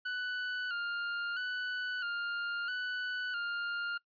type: tone with vibrato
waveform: 40% pulse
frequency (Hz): 1447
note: F#6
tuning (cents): -39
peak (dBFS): -33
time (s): 0.05-3.98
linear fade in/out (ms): 10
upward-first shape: square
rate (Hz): 0.76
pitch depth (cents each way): 51
effects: noise-tail reverb RT60 0.1 s tail -23 dB re dry + resampled to 11025 Hz